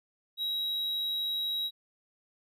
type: tone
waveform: triangle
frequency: 3848 Hz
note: B7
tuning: 46 cents flat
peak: -28 dBFS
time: 0.37-1.71 s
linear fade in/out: 50 ms
effects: none